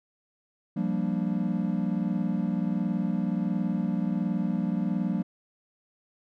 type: chord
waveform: triangle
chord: G minor seventh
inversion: third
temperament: equal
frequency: 174.61 / 196 / 233.1 / 293.7 Hz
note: F3 / G3 / Bb3 / D4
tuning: 0 / 0 / 0 / 0 cents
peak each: -28 / -27 / -29 / -33 dBFS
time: 0.76-5.23 s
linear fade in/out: 10 ms
effects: none